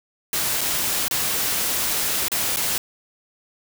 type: noise with dropouts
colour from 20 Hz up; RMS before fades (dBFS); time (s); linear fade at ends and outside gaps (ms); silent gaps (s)
white; -23; 0.33-2.78; 2; 0.609-0.613 / 1.082-1.11 / 2.283-2.317 / 2.562-2.569
effects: none